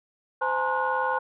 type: tone cluster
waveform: sine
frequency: 515 / 847 / 926 / 1057 / 1457 Hz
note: C5 / G#5 / A#5 / C6 / F#6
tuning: -28 / +34 / -12 / +17 / -27 cents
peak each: -29 dBFS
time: 0.41-1.19 s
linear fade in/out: 10 ms
effects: tanh soft clip ceiling -14 dBFS